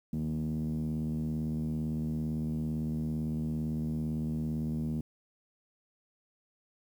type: tone with low-pass filter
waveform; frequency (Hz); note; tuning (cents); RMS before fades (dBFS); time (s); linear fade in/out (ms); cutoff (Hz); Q
5% pulse; 77.78; D#2; 0; -33; 0.13-5.01; 5; 200; 7.7
effects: 10-bit